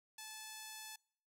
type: tone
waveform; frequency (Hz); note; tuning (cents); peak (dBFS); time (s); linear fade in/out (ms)
5% pulse; 869; A5; -22; -36; 0.18-0.96; 5
effects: noise-tail reverb RT60 0.6 s tail -26 dB re dry